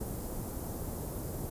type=band-stop noise; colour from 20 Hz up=pink; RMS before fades=-38 dBFS; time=0-1.5 s; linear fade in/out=10 ms; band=630 to 12000 Hz; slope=12 dB/octave; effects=resampled to 32000 Hz